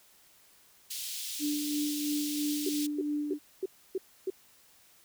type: high-pass noise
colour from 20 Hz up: pink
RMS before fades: -38 dBFS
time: 0.9-2.87 s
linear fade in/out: 10 ms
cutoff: 3200 Hz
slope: 24 dB/octave
type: tone with tremolo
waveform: sine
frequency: 295.5 Hz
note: D4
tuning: 11 cents sharp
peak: -28 dBFS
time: 1.39-3.39 s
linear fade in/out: 50 ms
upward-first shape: sine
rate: 3 Hz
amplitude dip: 40%
type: tone bursts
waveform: sine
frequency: 379.3 Hz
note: F#4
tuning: 43 cents sharp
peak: -28 dBFS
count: 6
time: 2.66-4.302 s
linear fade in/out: 5 ms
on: 32 ms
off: 290 ms
effects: white hiss -61 dBFS RMS until 5.04 s